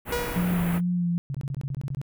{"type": "band-stop noise", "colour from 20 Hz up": "pink", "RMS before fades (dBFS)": -32, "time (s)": [0.05, 0.81], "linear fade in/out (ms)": 50, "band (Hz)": [2600, 11000], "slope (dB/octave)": 24}
{"type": "tone with exponential decay", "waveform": "sawtooth", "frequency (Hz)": 482.4, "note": "B4", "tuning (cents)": -41, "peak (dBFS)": -20, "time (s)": [0.12, 0.81], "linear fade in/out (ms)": 5, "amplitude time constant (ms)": 150}
{"type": "tone with vibrato", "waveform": "sine", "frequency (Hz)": 175.1, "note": "F3", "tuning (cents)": 5, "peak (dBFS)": -22, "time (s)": [0.36, 1.18], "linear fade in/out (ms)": 0, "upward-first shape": "sine", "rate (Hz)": 2.3, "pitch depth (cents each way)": 28}
{"type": "tone bursts", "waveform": "sine", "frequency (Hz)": 137.5, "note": "C#3", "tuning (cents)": -14, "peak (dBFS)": -27, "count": 11, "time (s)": [1.3, 2.015], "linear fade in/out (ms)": 0, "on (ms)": 45, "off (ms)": 22}
{"effects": []}